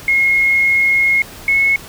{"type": "tone pair in turn", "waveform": "sine", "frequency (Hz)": [2157, 2188], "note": ["C#7", "C#7"], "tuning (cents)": [-48, -23], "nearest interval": "unison", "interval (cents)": 25, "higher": "second", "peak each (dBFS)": -10, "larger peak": "neither", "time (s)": [[0.08, 1.22], [1.48, 1.76]], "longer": "first", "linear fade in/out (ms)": 2, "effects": ["pink hiss -35 dBFS RMS until 1.88 s"]}